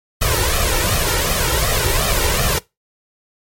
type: noise with flanger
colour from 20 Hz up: pink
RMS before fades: -17 dBFS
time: 0.21-2.59 s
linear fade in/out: 10 ms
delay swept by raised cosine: 1.6 to 2.21 ms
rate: 2.7 Hz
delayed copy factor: +0.75
effects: noise-tail reverb RT60 0.2 s tail -21 dB re dry + MP3 64 kbps